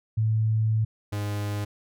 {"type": "tone pair in turn", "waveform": ["sine", "45% pulse"], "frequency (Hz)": [110, 103.06], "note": ["A2", "G#2"], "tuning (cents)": [0, -13], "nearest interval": "minor second", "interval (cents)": 113, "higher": "first", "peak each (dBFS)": [-20, -27], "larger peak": "first", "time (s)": [[0.17, 0.85], [1.12, 1.65]], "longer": "first", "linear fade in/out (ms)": 10, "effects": []}